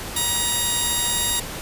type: tone pair together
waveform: 5% pulse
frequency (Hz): 953 / 3729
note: A#5 / A#7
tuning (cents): +38 / 0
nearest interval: 2 octaves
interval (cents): 2362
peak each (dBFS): -13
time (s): 0.16-1.4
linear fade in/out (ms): 5
effects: pink hiss -32 dBFS RMS until 1.61 s + resampled to 32000 Hz